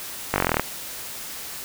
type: slowing click train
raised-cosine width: 0.5 ms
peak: -4 dBFS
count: 12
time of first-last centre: 0.34-0.596 s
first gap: 20 ms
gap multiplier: 1.03
effects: white hiss -35 dBFS RMS until 1.64 s